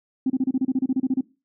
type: tone bursts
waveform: sine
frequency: 261.6 Hz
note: C4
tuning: in tune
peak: -17 dBFS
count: 14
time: 0.26-1.21 s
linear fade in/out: 5 ms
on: 40 ms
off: 30 ms
effects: noise-tail reverb RT60 0.3 s tail -21 dB re dry + tanh soft clip ceiling -13 dBFS